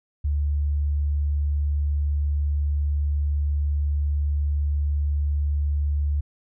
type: tone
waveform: sine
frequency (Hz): 72.8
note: D2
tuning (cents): -15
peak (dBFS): -20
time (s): 0.24-6.21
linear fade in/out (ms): 10
effects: none